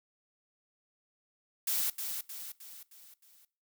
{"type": "noise with echo", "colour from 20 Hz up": "blue", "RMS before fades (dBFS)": -31, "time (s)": [1.67, 1.9], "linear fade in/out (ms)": 5, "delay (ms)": 310, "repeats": 5, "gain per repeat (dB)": -6, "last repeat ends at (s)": 3.45, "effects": ["noise-tail reverb RT60 0.4 s tail -20 dB re dry"]}